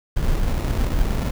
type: noise with sample-and-hold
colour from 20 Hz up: brown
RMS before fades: -20 dBFS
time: 0.16-1.31 s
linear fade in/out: 10 ms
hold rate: 1575 Hz
effects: none